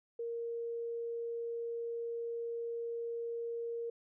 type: tone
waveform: sine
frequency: 466.2 Hz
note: A#4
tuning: in tune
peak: -36 dBFS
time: 0.19-3.9 s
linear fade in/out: 5 ms
effects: none